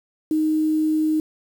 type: tone with quantisation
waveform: sine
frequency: 311.1 Hz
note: D#4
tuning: in tune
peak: -17 dBFS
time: 0.31-1.2 s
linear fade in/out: 2 ms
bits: 7
effects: none